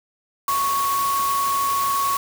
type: tone in noise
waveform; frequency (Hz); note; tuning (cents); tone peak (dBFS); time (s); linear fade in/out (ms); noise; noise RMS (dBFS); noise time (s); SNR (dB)
sine; 1108.7; C#6; 0; -19; 0.48-2.17; 2; white; -29; 0.48-2.17; +7
effects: none